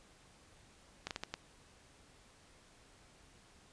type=slowing click train; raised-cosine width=0.2 ms; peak=-21 dBFS; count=5; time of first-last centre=1.07-1.34 s; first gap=38 ms; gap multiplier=1.4; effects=pink hiss -63 dBFS RMS until 3.72 s + resampled to 22050 Hz